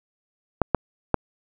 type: clicks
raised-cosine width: 1 ms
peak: -3 dBFS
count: 3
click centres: 0.617 / 0.747 / 1.143 s
effects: none